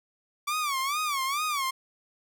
sawtooth tone with vibrato, 1147 Hz, D6, 41 cents flat, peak -23 dBFS, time 0.47-1.71 s, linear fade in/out 10 ms, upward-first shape sine, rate 2.3 Hz, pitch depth 150 cents each way, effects none

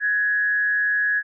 sine tone with frequency modulation, 1674 Hz, G#6, 13 cents sharp, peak -18 dBFS, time 0-1.23 s, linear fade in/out 50 ms, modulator 169 Hz, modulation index 0.35, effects none

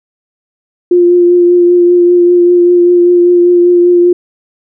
sine tone with vibrato, 351.7 Hz, F4, 12 cents sharp, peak -3 dBFS, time 0.91-4.13 s, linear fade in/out 5 ms, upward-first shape triangle, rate 5.1 Hz, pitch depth 20 cents each way, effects none

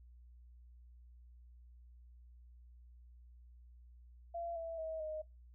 sine tone with pitch steps, 681 / 660.5 / 640.6 / 621.2 Hz, F5 / E5 / E5 / D#5, -44 / +3 / -50 / -3 cents, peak -39 dBFS, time 4.34-5.22 s, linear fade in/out 10 ms, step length 220 ms, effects noise-tail reverb RT60 0.2 s tail -21 dB re dry + added 60 Hz sine -56 dBFS peak until 5.54 s

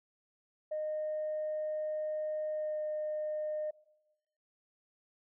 sine tone with pitch glide, 615 to 610.8 Hz, D#5 to D#5, -20 to -32 cents, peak -32 dBFS, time 0.71-3.71 s, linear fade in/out 10 ms, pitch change -12 cents, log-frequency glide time 2.51-2.81 s, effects noise-tail reverb RT60 1.0 s tail -22 dB re dry + tanh soft clip ceiling -29 dBFS

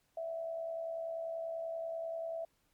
sine tone with amplitude modulation, 659.3 Hz, E5, in tune, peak -34 dBFS, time 0.17-2.45 s, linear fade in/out 5 ms, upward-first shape sine, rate 70.3 Hz, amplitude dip 50%, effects pink hiss -75 dBFS RMS until 2.73 s + MP3 96 kbps

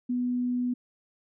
sine tone, 246.9 Hz, B3, in tune, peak -25 dBFS, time 0.09-0.74 s, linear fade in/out 10 ms, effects none

